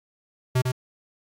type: tone with echo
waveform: square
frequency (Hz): 127.3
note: C3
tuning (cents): -47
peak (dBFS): -19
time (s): 0.55-0.62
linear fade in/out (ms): 10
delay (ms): 100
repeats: 1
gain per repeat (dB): -4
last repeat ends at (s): 0.72
effects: AAC 48 kbps